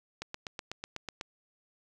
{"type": "click train", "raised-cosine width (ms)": 0.2, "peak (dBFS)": -20, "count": 9, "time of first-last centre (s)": [0.22, 1.211], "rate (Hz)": 8.07, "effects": []}